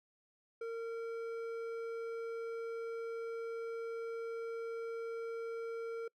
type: tone with hard clipping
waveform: sine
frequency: 458.7 Hz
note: A#4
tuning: 28 cents flat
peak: -40 dBFS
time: 0.61-6.08 s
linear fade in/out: 5 ms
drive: 8 dB
effects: noise-tail reverb RT60 0.1 s tail -26 dB re dry